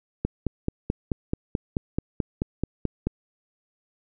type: click train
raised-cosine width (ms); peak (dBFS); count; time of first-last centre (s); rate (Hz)
3; -11; 14; 0.25-3.07; 4.61
effects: none